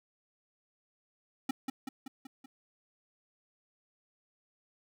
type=tone with echo; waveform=square; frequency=265.6 Hz; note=C4; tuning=26 cents sharp; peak=-29 dBFS; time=1.49-1.51 s; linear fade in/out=5 ms; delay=190 ms; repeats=5; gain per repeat=-4 dB; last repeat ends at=2.46 s; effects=none